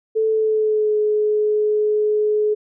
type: tone with pitch glide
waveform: sine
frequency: 440 to 423.8 Hz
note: A4 to G#4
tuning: 0 to +35 cents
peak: -15 dBFS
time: 0.15-2.55 s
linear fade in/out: 20 ms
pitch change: -65 cents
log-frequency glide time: 0.28-0.96 s
effects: none